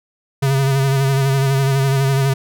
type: tone with vibrato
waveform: square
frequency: 136.1 Hz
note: C#3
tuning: 31 cents flat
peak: -14 dBFS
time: 0.42-2.34 s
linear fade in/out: 10 ms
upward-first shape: sine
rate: 12 Hz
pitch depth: 35 cents each way
effects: none